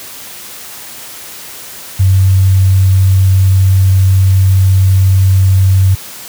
sine tone, 95.2 Hz, F#2, 50 cents sharp, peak -4 dBFS, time 1.99-5.95 s, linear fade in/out 10 ms, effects white hiss -29 dBFS RMS until 6.28 s + high-pass 60 Hz 12 dB/octave

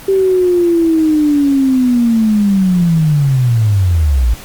sine linear sweep, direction down, 390.9 to 53.7 Hz, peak -8 dBFS, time 0.08-4.34 s, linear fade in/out 5 ms, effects pink hiss -33 dBFS RMS until 4.44 s + Opus 32 kbps

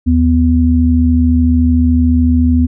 sine tone pair together, 78.2 / 248.3 Hz, D#2 / B3, +9 / +9 cents, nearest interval octave + minor sixth, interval 2000 cents, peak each -10 dBFS, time 0.06-2.67 s, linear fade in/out 20 ms, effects none

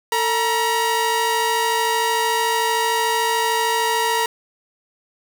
sawtooth tone pair together, 449.4 / 952.2 Hz, A4 / A#5, +37 / +37 cents, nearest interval octave + minor second, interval 1300 cents, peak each -19 / -15 dBFS, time 0.12-4.26 s, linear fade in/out 2 ms, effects none

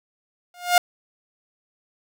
sawtooth tone with exponential growth, 710 Hz, F5, 28 cents sharp, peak -6 dBFS, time 0.54-0.78 s, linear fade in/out 2 ms, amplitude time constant 51 ms, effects none

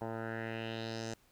10% pulse tone with low-pass filter sweep, 113 Hz, A2, 47 cents sharp, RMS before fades -40 dBFS, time 0.01-1.14 s, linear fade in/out 5 ms, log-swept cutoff 940 to 6900 Hz, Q 2.9, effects pink hiss -68 dBFS RMS until 1.31 s

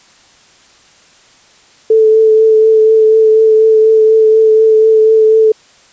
sine tone with vibrato, 439.1 Hz, A4, 4 cents flat, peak -4 dBFS, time 1.9-5.52 s, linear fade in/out 5 ms, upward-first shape triangle, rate 4.1 Hz, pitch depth 19 cents each way, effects white hiss -45 dBFS RMS until 5.92 s + resampled to 16000 Hz

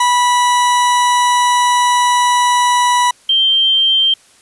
40% pulse / sine tone pair in turn, 980 / 3148 Hz, B5 / G7, -14 / +7 cents, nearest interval octave + minor sixth, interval 2021 cents, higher second, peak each -9 / -9 dBFS, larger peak neither, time 0-3.11 / 3.29-4.14 s, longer first, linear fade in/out 5 ms, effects white hiss -48 dBFS RMS until 4.41 s + resampled to 24000 Hz

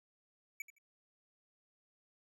square tone with echo, 2295 Hz, D7, 40 cents flat, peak -40 dBFS, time 0.6-0.62 s, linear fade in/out 2 ms, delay 82 ms, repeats 2, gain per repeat -14 dB, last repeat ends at 0.784 s, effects none

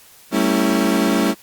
35% pulse chord, A dominant seventh, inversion third, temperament equal with one note detuned, 196 / 225.3 / 277.2 / 329.6 Hz, G3 / A3 / C#4 / E4, 0 / +41 / 0 / 0 cents, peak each -19 dBFS, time 0.31-1.35 s, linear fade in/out 50 ms, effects white hiss -47 dBFS RMS until 1.42 s + Opus 48 kbps

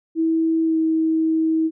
sine tone with pitch glide, 324.6 to 320.5 Hz, E4 to E4, -27 to -49 cents, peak -16 dBFS, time 0.15-1.71 s, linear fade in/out 50 ms, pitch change -22 cents, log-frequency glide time 0.64-0.77 s, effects none

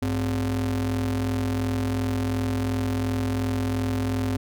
square ring-modulated tone, 79.3 Hz, D#2, 33 cents sharp, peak -21 dBFS, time 0.02-4.37 s, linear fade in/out 5 ms, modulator 180 Hz, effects none

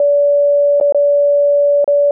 sine tone with dropouts, 575 Hz, D5, 37 cents flat, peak -8 dBFS, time 0-2.11 s, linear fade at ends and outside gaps 2 ms, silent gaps 0.801-0.811 / 0.924-0.946 / 1.844-1.877 s, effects none

